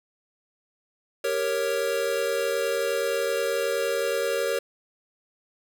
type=chord; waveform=square; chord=G diminished; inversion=none; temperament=equal with one note detuned; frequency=395.4 / 466.2 / 554.4 Hz; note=G4 / Bb4 / Db5; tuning=+15 / 0 / 0 cents; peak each=-32 / -28 / -28 dBFS; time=1.24-4.59 s; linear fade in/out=5 ms; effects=none